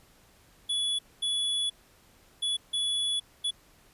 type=tone bursts at uneven times; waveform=square; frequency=3408 Hz; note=G#7; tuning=44 cents sharp; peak=-27 dBFS; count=5; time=0.69-0.99 / 1.22-1.7 / 2.42-2.57 / 2.73-3.2 / 3.44-3.51 s; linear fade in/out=10 ms; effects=pink hiss -60 dBFS RMS until 3.93 s + resampled to 32000 Hz